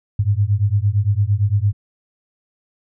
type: beating tone pair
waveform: sine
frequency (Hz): 98 / 106.8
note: G2 / G#2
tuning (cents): 0 / +49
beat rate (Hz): 8.8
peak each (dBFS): -17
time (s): 0.19-1.73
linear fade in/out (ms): 5
effects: none